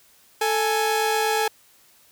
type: tone pair together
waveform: sawtooth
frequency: 440 / 831.7 Hz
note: A4 / G#5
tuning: 0 / +2 cents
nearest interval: major seventh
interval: 1102 cents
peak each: -19 dBFS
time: 0.41-1.48 s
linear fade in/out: 5 ms
effects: white hiss -56 dBFS RMS until 2.11 s